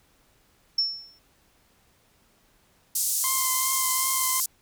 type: tone with exponential decay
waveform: sine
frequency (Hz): 5400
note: E8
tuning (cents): +41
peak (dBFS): -18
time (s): 0.78-1.19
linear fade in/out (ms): 5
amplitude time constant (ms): 87
type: band-pass noise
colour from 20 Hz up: pink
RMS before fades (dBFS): -26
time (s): 2.95-4.46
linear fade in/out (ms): 5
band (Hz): 6100 to 15000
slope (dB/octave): 24
type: tone with vibrato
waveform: sawtooth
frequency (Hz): 1045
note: C6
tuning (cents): -2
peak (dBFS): -25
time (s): 3.24-4.4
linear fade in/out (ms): 0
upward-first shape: triangle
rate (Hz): 2.6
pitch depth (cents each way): 22
effects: pink hiss -63 dBFS RMS until 4.61 s